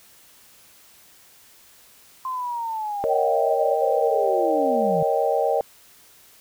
sine linear sweep, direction down, 1046.5 to 152.6 Hz, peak -25 dBFS, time 2.25-5.03 s, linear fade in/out 2 ms
sine chord, Eb dominant seventh, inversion second, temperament equal, 466.2 / 554.4 / 622.3 / 784 Hz, Bb4 / Db5 / Eb5 / G5, 0 / 0 / 0 / 0 cents, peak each -24 dBFS, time 3.04-5.61 s, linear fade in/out 0 ms
effects white hiss -52 dBFS RMS until 6.4 s

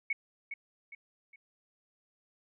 sine tone with echo, 2217 Hz, C#7, in tune, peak -28 dBFS, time 0.1-0.13 s, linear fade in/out 5 ms, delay 410 ms, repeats 3, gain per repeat -8 dB, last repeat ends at 1.36 s, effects none

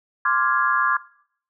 sine chord, D half-diminished seventh, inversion third, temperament equal, 1046.5 / 1174.7 / 1396.9 / 1661.2 Hz, C6 / D6 / F6 / Ab6, 0 / 0 / 0 / 0 cents, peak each -23 / -22 / -24 / -22 dBFS, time 0.25-0.97 s, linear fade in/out 5 ms, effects noise-tail reverb RT60 0.6 s tail -19 dB re dry

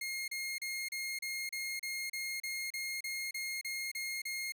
sawtooth tone bursts, 2140 Hz, C7, 38 cents sharp, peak -33 dBFS, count 15, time 0.01-4.522 s, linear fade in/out 5 ms, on 270 ms, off 33 ms, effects none

